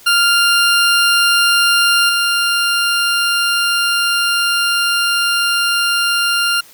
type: tone with level steps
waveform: 20% pulse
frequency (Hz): 1396.9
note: F6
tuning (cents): 0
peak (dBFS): -5 / -8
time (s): 0.06-6.61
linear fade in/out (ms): 10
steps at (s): 2.09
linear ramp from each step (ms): 2
effects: white hiss -43 dBFS RMS until 6.73 s